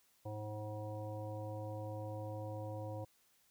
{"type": "harmonic tone", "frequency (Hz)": 106.3, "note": "G#2", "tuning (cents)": 41, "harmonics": [1, 3, 5, 7, 9], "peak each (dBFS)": [-43, -50, -46, -52, -54], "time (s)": [0.25, 3.05], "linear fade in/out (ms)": 10, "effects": ["white hiss -72 dBFS RMS until 3.5 s"]}